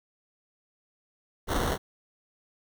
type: noise with sample-and-hold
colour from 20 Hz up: pink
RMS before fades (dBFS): -27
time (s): 1.47-1.78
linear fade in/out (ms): 50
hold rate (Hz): 2450
effects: none